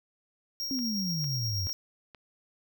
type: tone with tremolo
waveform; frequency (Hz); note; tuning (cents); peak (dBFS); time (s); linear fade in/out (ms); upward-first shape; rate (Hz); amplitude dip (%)
square; 5588; F8; 0; -31; 0.6-1.73; 0; triangle; 8.4; 35
type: exponential sweep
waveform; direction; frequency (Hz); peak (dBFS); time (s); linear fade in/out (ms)
sine; down; 275.2 to 89; -30; 0.71-1.67; 0
type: click train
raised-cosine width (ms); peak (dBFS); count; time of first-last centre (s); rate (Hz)
0.3; -32; 4; 0.79-2.147; 2.21
effects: none